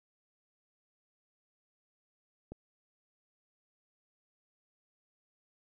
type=click; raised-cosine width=2 ms; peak=-30 dBFS; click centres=2.52 s; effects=none